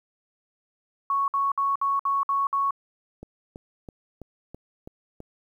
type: tone bursts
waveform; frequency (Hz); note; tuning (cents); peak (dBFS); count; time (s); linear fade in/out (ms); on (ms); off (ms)
sine; 1108.7; C#6; 0; -21; 7; 1.1-2.708; 2; 180; 58
type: click train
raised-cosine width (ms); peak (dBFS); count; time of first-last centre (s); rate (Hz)
2; -26; 7; 3.23-5.204; 3.04
effects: 10-bit